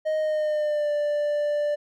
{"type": "tone with pitch glide", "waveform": "triangle", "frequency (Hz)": [622.3, 589.4], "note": ["D#5", "D5"], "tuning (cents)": [0, 6], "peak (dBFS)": -20, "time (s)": [0.05, 1.76], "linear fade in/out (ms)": 20, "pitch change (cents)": -94, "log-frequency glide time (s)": [0.18, 0.91], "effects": []}